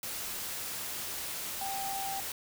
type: tone in noise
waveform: sine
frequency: 783 Hz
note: G5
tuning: 2 cents flat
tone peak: -35 dBFS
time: 1.61-2.2 s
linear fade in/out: 2 ms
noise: white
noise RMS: -38 dBFS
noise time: 0.03-2.32 s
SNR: 0 dB
effects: none